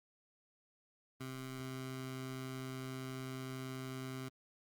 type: tone with notch filter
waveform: 15% pulse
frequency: 130.81 Hz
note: C3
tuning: in tune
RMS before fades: -44 dBFS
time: 1.2-4.29 s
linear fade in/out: 10 ms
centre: 510 Hz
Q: 2
effects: Opus 32 kbps